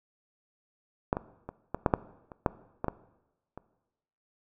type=clicks; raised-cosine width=1 ms; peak=-10 / -17 / -23 / -16 / -8 / -7 / -29 / -9 / -16 / -14 / -27 dBFS; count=11; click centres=1.129 / 1.169 / 1.49 / 1.746 / 1.862 / 1.938 / 2.318 / 2.462 / 2.844 / 2.883 / 3.576 s; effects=noise-tail reverb RT60 1.0 s tail -18 dB re dry